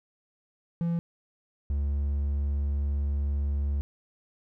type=tone pair in turn; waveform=triangle; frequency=169.3 / 71.18 Hz; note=E3 / C#2; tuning=+46 / +46 cents; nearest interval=octave + minor third; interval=1500 cents; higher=first; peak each=-23 dBFS; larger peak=neither; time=0.81-0.99 / 1.7-3.81 s; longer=second; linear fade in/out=0 ms; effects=none